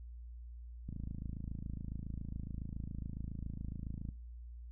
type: click train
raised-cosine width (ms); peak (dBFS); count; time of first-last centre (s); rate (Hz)
5; -30; 88; 0.89-4.089; 27.2
effects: noise-tail reverb RT60 0.3 s tail -19 dB re dry + added 59 Hz sine -46 dBFS peak until 4.71 s